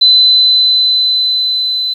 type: tone with level ramp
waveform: sine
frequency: 4025 Hz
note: B7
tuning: 32 cents sharp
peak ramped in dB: -3 to -13 dBFS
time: 0.01-1.94 s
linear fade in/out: 10 ms
effects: 7-bit